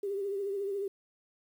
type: tone with vibrato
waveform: sine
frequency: 397.7 Hz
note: G4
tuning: 25 cents sharp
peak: -31 dBFS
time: 0.03-0.88 s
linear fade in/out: 5 ms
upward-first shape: triangle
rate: 14 Hz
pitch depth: 61 cents each way
effects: 10-bit